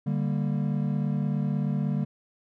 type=chord; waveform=triangle; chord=G minor; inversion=second; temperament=equal with one note detuned; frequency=146.83 / 196.56 / 233.1 Hz; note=D3 / G3 / Bb3; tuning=0 / +5 / 0 cents; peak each=-25 / -27 / -30 dBFS; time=0.06-2.05 s; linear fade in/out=10 ms; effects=none